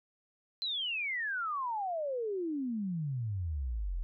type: exponential sweep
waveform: sine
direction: down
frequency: 4132 to 38.89 Hz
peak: -32 dBFS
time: 0.62-4.03 s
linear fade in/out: 0 ms
effects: none